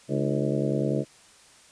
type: harmonic tone with a mistuned harmonic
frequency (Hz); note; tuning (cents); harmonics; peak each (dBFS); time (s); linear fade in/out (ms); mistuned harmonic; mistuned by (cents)
70.2; C#2; +22; 2 / 3 / 4 / 5 / 6 / 7 / 8 / 9; -28 / -30 / -31 / -32 / -33 / -33 / -34 / -35; 0.08-1.05; 50; 4; +110
effects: white hiss -54 dBFS RMS until 1.71 s + resampled to 22050 Hz